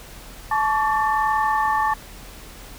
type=tone cluster; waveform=sine; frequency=867 / 1109 / 1150 / 1786 Hz; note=A5 / C#6 / D6 / A6; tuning=-26 / 0 / -37 / +25 cents; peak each=-20 / -27 / -24 / -26 dBFS; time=0.51-1.94 s; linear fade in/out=5 ms; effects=added 41 Hz sine -42 dBFS peak until 2.78 s + pink hiss -42 dBFS RMS until 2.78 s